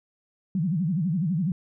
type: tone with vibrato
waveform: sine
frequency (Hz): 171.5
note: F3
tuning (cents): -31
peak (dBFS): -22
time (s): 0.55-1.52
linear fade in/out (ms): 2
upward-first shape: sine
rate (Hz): 12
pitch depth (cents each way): 240
effects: none